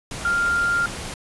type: tone in noise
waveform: sine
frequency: 1396.9 Hz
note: F6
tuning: in tune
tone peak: -18 dBFS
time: 0.25-0.86 s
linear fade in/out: 2 ms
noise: pink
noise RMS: -32 dBFS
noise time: 0.11-1.14 s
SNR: +11 dB
effects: resampled to 24000 Hz